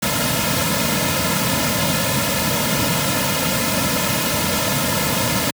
pink noise with comb filter, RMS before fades -19 dBFS, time 0.02-5.51 s, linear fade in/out 10 ms, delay 2.6 ms, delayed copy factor -0.95, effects high-pass 100 Hz 12 dB/octave

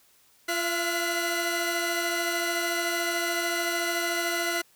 sawtooth tone cluster, 344.8 / 676 / 1445 / 2018 Hz, F4 / E5 / F#6 / B6, -22 / +43 / -41 / +37 cents, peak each -28 dBFS, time 0.48-4.62 s, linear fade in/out 10 ms, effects white hiss -61 dBFS RMS until 4.75 s

